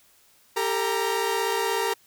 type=tone cluster; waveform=sawtooth; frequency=395 / 452.1 / 940 Hz; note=G4 / A4 / A#5; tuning=+13 / +47 / +14 cents; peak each=-24 dBFS; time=0.56-1.94 s; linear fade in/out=10 ms; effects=white hiss -59 dBFS RMS until 2.06 s